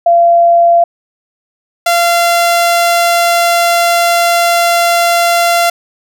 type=tone pair in turn; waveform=sine / sawtooth; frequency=685 / 687.6 Hz; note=F5 / F5; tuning=-34 / -27 cents; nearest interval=unison; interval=7 cents; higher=second; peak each=-4 dBFS; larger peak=neither; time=0.06-0.84 / 1.86-5.7 s; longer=second; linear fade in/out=5 ms; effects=none